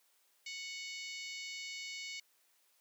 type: harmonic tone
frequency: 738 Hz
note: F#5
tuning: 5 cents flat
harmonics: 3 / 4 / 5 / 6 / 7 / 8 / 9 / 10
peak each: -45 / -50 / -53 / -49 / -54 / -54 / -57 / -55 dBFS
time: 0.46-2.2 s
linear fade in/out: 5 ms
effects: white hiss -72 dBFS RMS until 2.8 s + high-pass 400 Hz 12 dB/octave